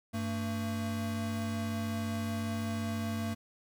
square tone pair together, 97.29 / 225.2 Hz, G2 / A3, -13 / +40 cents, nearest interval octave + minor third, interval 1453 cents, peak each -37 / -35 dBFS, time 0.13-3.35 s, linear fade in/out 20 ms, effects none

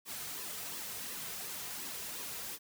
white noise with flanger, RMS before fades -42 dBFS, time 0.05-2.59 s, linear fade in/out 50 ms, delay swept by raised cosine 1.3 to 3.6 ms, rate 2.8 Hz, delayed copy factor -0.6, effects none

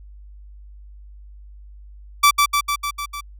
sawtooth tone with echo, 1160 Hz, D6, 22 cents flat, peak -6 dBFS, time 2.23-2.31 s, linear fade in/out 10 ms, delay 150 ms, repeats 6, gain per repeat -3 dB, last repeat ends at 3.21 s, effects added 50 Hz sine -39 dBFS peak until 3.39 s

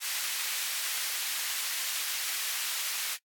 pink high-pass noise, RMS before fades -33 dBFS, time 0-3.18 s, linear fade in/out 50 ms, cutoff 2100 Hz, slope 12 dB/octave, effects noise-tail reverb RT60 0.1 s tail -22 dB re dry + AAC 64 kbps

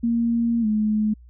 sine tone with pitch glide, 233.1 to 213.8 Hz, A#3 to A3, 0 to -49 cents, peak -18 dBFS, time 0.03-1.14 s, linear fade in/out 10 ms, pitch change -149 cents, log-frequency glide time 0.61-0.66 s, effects added 60 Hz sine -44 dBFS peak until 1.29 s

